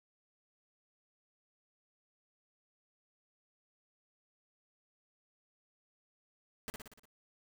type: noise with echo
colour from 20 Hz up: pink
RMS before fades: -41 dBFS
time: 6.68-6.7 s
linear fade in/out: 0 ms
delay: 59 ms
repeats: 6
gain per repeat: -4 dB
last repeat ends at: 7.054 s
effects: none